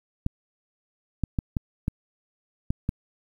clicks, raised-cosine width 5 ms, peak -12 dBFS, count 7, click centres 0.264 / 1.237 / 1.388 / 1.568 / 1.881 / 2.705 / 2.891 s, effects 9-bit

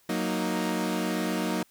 sawtooth chord, D# minor, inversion first, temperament equal, 185 / 233.1 / 311.1 Hz, F#3 / A#3 / D#4, 0 / 0 / 0 cents, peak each -27 dBFS, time 0.09-1.63 s, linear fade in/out 5 ms, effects white hiss -63 dBFS RMS until 1.7 s

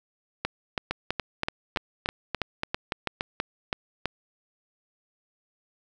two click trains, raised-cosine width 0.3 ms, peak -11 / -10 dBFS, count 9 / 12, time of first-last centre 0.91-3.209 / 0.45-4.057 s, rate 3.48 / 3.05 Hz, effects none

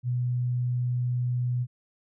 sine tone, 123.47 Hz, B2, in tune, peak -24 dBFS, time 0.03-1.67 s, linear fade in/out 50 ms, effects none

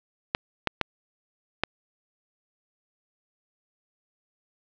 clicks, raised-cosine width 0.3 ms, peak -6 dBFS, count 4, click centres 0.349 / 0.673 / 0.813 / 1.636 s, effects low-pass 5000 Hz 12 dB/octave

